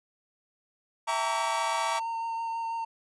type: chord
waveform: sawtooth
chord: E diminished seventh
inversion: none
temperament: just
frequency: 659.3 / 791.1 / 949.3 / 1139.2 Hz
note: E5 / G5 / Bb5 / Db6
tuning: 0 / +16 / +31 / +47 cents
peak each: -30 / -33 / -33 / -28 dBFS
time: 1.07-2 s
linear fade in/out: 20 ms
type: tone with vibrato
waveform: triangle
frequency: 914 Hz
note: A#5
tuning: 34 cents flat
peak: -28 dBFS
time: 1.07-2.85 s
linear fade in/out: 10 ms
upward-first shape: sine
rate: 6.1 Hz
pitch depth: 12 cents each way
effects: resampled to 22050 Hz